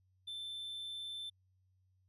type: tone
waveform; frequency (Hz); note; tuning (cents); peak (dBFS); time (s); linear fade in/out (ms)
triangle; 3541; A7; +10; -40; 0.27-1.3; 10
effects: added 93 Hz sine -70 dBFS peak until 2.08 s + resampled to 32000 Hz